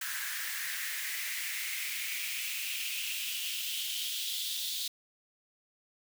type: noise with high-pass filter sweep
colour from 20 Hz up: white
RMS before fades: -36 dBFS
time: 0.01-4.88 s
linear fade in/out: 5 ms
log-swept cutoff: 1600 to 3700 Hz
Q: 4.5
effects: none